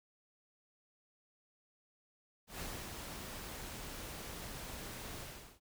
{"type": "noise with ADSR envelope", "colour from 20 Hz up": "pink", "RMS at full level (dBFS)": -43, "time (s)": [2.47, 5.6], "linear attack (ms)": 130, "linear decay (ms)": 270, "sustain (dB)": -3, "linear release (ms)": 400, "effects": []}